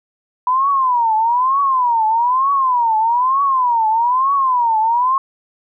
sine tone with vibrato, 987.8 Hz, B5, in tune, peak -12 dBFS, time 0.47-5.18 s, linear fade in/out 2 ms, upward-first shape triangle, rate 1.1 Hz, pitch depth 240 cents each way, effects none

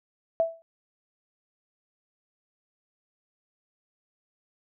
sine tone with exponential decay, 659.3 Hz, E5, in tune, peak -17 dBFS, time 0.4-0.62 s, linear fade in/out 0 ms, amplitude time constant 46 ms, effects none

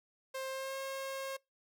sawtooth tone with pitch glide, 529 to 538.6 Hz, C5 to C#5, +19 to -50 cents, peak -34 dBFS, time 0.34-1.37 s, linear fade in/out 10 ms, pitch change +31 cents, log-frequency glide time 0.5-0.77 s, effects noise-tail reverb RT60 0.2 s tail -24 dB re dry

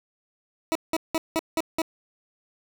20% pulse tone bursts, 323.4 Hz, E4, 33 cents flat, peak -17 dBFS, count 6, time 0.72-1.818 s, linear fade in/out 0 ms, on 33 ms, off 180 ms, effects none

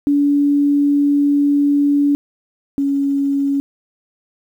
sine tone pair in turn, 286.6 / 279.2 Hz, D4 / C#4, -42 / +13 cents, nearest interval unison, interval 45 cents, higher first, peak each -11 / -14 dBFS, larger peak first, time 0.07-2.15 / 2.78-3.6 s, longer first, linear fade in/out 0 ms, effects 8-bit

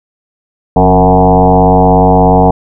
sine tone with frequency modulation, 460 Hz, A#4, 23 cents flat, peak -3 dBFS, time 0.76-2.51 s, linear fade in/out 5 ms, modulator 96.8 Hz, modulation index 4.2, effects none

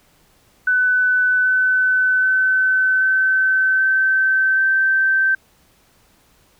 sine tone with pitch steps, 1501 / 1511.4 / 1522 / 1532.5 / 1543.2 / 1553.9 Hz, F#6 / F#6 / F#6 / G6 / G6 / G6, +24 / +36 / +48 / -40 / -28 / -16 cents, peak -13 dBFS, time 0.67-5.35 s, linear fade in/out 5 ms, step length 780 ms, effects pink hiss -56 dBFS RMS until 6.59 s

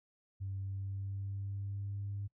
sine tone with pitch glide, 97 to 100.54 Hz, G2 to G2, -18 to +44 cents, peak -36 dBFS, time 0.4-2.28 s, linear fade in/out 20 ms, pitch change +62 cents, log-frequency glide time 0.59-2.1 s, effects noise-tail reverb RT60 0.1 s tail -24 dB re dry + tanh soft clip ceiling -32 dBFS

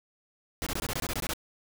pink noise bursts, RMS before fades -32 dBFS, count 11, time 0.62-1.335 s, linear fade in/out 0 ms, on 45 ms, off 22 ms, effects none

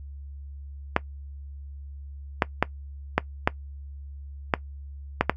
clicks, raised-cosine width 0.5 ms, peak -3 dBFS, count 8, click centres 0.964 / 2.422 / 2.626 / 3.18 / 3.475 / 4.538 / 5.21 / 5.296 s, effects noise-tail reverb RT60 0.1 s tail -19 dB re dry + added 70 Hz sine -37 dBFS peak until 5.36 s

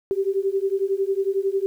sine beating tone pair, 384.8 / 395.8 Hz, G4 / G4, -32 / +17 cents, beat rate 11 Hz, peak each -23 dBFS, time 0.11-1.66 s, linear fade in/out 0 ms, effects 9-bit

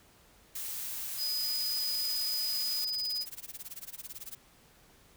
blue noise, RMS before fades -38 dBFS, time 0.55-2.85 s, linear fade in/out 5 ms
sine tone, 4978 Hz, D#8, in tune, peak -31 dBFS, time 1.17-3.26 s, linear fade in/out 50 ms
blue noise with tremolo, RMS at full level -41 dBFS, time 1.43-4.35 s, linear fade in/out 0 ms, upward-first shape sine, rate 18 Hz, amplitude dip 100%
effects pink hiss -61 dBFS RMS until 5.16 s

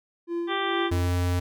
triangle tone with tremolo, 341.8 Hz, F4, 37 cents flat, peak -23 dBFS, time 0.27-1.1 s, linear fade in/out 50 ms, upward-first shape triangle, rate 2.3 Hz, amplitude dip 80%
harmonic tone, 392 Hz, G4, in tune, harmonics 1 / 2 / 3 / 4 / 5 / 6 / 7 / 8 / 9, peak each -31 / -32 / -30 / -34 / -34 / -40 / -44 / -36 / -36 dBFS, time 0.47-0.91 s, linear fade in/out 50 ms
square tone, 89 Hz, F2, 33 cents sharp, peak -23 dBFS, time 0.91-1.4 s, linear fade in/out 10 ms
effects none

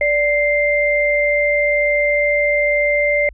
sine tone pair together, 584.8 / 2093 Hz, D5 / C7, -7 / 0 cents, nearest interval octave + minor seventh, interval 2207 cents, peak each -16 dBFS, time 0.01-3.29 s, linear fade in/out 2 ms, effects added 50 Hz sine -37 dBFS peak until 3.33 s

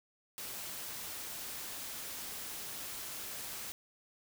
white noise, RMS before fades -43 dBFS, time 0.38-3.72 s, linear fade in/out 0 ms, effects none

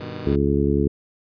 15% pulse chord, G augmented, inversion none, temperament just, 98 / 122.5 / 153.12 Hz, G2 / B2 / D#3, 0 / -14 / -27 cents, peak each -29 / -29 / -29 dBFS, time 0-0.36 s, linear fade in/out 5 ms
harmonic tone, 70.5 Hz, C#2, 30 cents sharp, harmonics 1 / 2 / 3 / 4 / 5 / 6, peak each -24 / -24 / -24 / -24 / -24 / -24 dBFS, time 0.26-0.88 s, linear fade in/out 10 ms
effects resampled to 11025 Hz

